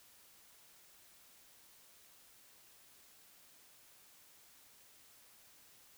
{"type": "silence", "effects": ["white hiss -63 dBFS RMS until 5.97 s"]}